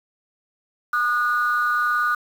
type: tone pair together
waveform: sine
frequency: 1217 / 1458.6 Hz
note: D#6 / F#6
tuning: -39 / -25 cents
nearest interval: minor third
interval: 314 cents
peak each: -20 dBFS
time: 0.93-2.15 s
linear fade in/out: 5 ms
effects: tanh soft clip ceiling -12 dBFS + 7-bit